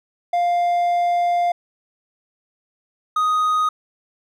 triangle tone pair in turn, 700 / 1247.3 Hz, F5 / D#6, +4 / +4 cents, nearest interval minor seventh, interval 1000 cents, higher second, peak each -14 dBFS, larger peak neither, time 0.33-1.52 / 3.16-3.69 s, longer first, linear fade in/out 5 ms, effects none

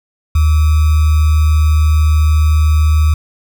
sine tone with sample-and-hold, 76.9 Hz, D#2, 20 cents flat, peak -7 dBFS, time 0.35-3.14 s, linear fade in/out 5 ms, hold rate 1225 Hz, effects none

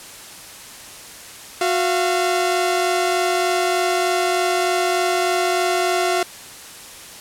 sawtooth tone pair together, 364.5 / 685.7 Hz, F#4 / F5, -26 / -32 cents, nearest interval major seventh, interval 1094 cents, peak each -16 dBFS, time 1.61-6.23 s, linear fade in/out 2 ms, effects white hiss -38 dBFS RMS until 7.2 s + low-pass 11000 Hz 12 dB/octave

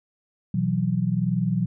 sine chord, B suspended fourth, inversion none, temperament equal, 123.47 / 164.81 / 185 Hz, B2 / E3 / F#3, 0 / 0 / 0 cents, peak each -26 / -25 / -24 dBFS, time 0.54-1.66 s, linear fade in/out 5 ms, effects none

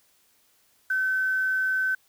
sine tone with quantisation, 1528 Hz, G6, 45 cents flat, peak -22 dBFS, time 0.9-1.95 s, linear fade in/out 5 ms, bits 8, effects white hiss -64 dBFS RMS until 2.08 s

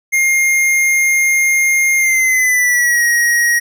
square tone with pitch glide, 2125 to 1893.2 Hz, C7 to A#6, +26 to +26 cents, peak -11 dBFS, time 0.12-3.6 s, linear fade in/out 20 ms, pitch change -200 cents, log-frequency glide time 1.97-3.03 s, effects none

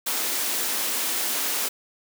white high-pass noise, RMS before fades -26 dBFS, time 0.06-1.69 s, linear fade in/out 10 ms, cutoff 210 Hz, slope 48 dB/octave, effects none

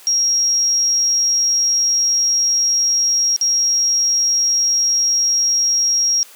sine tone with dropouts, 5610 Hz, F8, 7 cents sharp, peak -13 dBFS, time 0.07-6.23 s, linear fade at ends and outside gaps 0 ms, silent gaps 3.363-3.412 s, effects white hiss -43 dBFS RMS until 6.35 s + high-pass 400 Hz 12 dB/octave

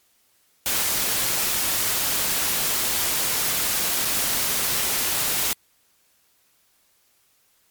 white noise with dropouts, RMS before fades -23 dBFS, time 0.66-5.53 s, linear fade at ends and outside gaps 0 ms, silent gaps 4.049-4.053 s, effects white hiss -63 dBFS RMS until 7.7 s + MP3 96 kbps

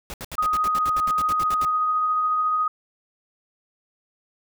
pink noise bursts, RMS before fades -34 dBFS, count 15, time 0.1-1.65 s, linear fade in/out 0 ms, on 38 ms, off 70 ms
sine tone with tremolo, 1249 Hz, D#6, 6 cents sharp, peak -18 dBFS, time 0.38-2.68 s, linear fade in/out 5 ms, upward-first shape triangle, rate 14 Hz, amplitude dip 25%
effects none

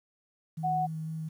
sine tone with vibrato, 158.9 Hz, D#3, 37 cents sharp, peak -33 dBFS, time 0.57-1.29 s, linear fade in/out 10 ms, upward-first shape square, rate 4 Hz, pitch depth 8 cents each way
sine tone, 740 Hz, F#5, in tune, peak -26 dBFS, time 0.63-0.87 s, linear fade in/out 20 ms
effects 10-bit

